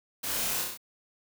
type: noise with echo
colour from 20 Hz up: white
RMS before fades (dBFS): -34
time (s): 0.23-0.62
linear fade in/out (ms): 10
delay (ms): 31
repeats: 5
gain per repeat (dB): -2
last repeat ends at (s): 0.775
effects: none